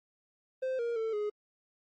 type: tone with pitch steps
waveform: triangle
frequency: 520 / 469.9 / 446.3 / 418.3 Hz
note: C5 / A#4 / A4 / G#4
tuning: -11 / +14 / +25 / +12 cents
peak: -28 dBFS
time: 0.62-1.3 s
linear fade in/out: 10 ms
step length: 170 ms
effects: MP3 32 kbps